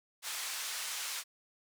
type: band-pass noise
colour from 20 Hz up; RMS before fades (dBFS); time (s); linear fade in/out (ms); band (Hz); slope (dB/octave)
white; -39; 0.22-1.24; 50; 1000 to 8600; 12
effects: none